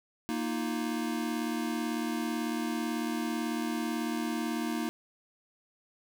square chord, Bb suspended fourth, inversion none, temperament equal, 233.1 / 311.1 / 349.2 Hz, Bb3 / Eb4 / F4, 0 / 0 / 0 cents, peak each -34 / -35 / -40 dBFS, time 0.29-4.89 s, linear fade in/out 0 ms, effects none

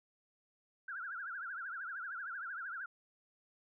sine tone with vibrato, 1480 Hz, F#6, in tune, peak -40 dBFS, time 0.88-2.86 s, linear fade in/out 5 ms, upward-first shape triangle, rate 13 Hz, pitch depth 210 cents each way, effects none

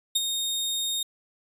sawtooth tone with ADSR envelope, 3700 Hz, A#7, 14 cents flat, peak -16 dBFS, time 0.15-1.03 s, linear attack 10 ms, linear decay 28 ms, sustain -7 dB, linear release 4 ms, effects resampled to 32000 Hz

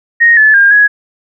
sine tone with pitch steps, 1865 / 1731 / 1610 / 1671 Hz, A#6 / A6 / G6 / G#6, 0 / -29 / +46 / +10 cents, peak -3 dBFS, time 0.2-0.88 s, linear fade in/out 20 ms, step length 170 ms, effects none

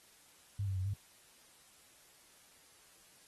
sine tone with pitch steps, 100.4 / 95.7 / 92.9 / 100 Hz, G2 / G2 / F#2 / G2, +42 / -41 / +7 / +35 cents, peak -33 dBFS, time 0.59-0.938 s, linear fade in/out 5 ms, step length 87 ms, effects white hiss -63 dBFS RMS until 3.27 s + AAC 32 kbps

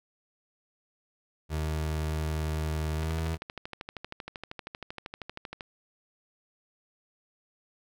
30% pulse tone with pitch glide, 77.78 to 80.94 Hz, D#2 to E2, 0 to -31 cents, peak -26 dBFS, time 1.49-3.38 s, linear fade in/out 50 ms, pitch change +69 cents, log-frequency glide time 2.93-3.15 s
click train, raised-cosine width 0.3 ms, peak -22 dBFS, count 34, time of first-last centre 3.03-5.608 s, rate 12.8 Hz
effects none

